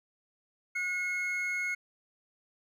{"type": "tone pair together", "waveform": "triangle", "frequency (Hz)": [1451, 2170], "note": ["F#6", "C#7"], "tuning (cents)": [-34, -37], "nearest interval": "perfect fifth", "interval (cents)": 697, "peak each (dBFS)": [-36, -29], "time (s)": [0.75, 1.75], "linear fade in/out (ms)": 10, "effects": []}